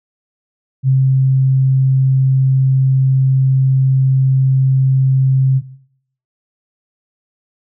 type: tone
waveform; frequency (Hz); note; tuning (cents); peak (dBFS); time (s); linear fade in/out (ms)
sine; 132.7; C3; +25; -8; 0.83-5.62; 50
effects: noise-tail reverb RT60 0.7 s tail -18 dB re dry